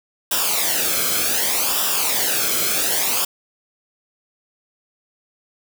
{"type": "noise with flanger", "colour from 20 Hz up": "white", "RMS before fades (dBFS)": -20, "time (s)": [0.31, 3.25], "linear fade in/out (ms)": 5, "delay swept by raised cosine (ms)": [0.46, 1.1], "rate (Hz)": 0.66, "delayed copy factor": -0.7, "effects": []}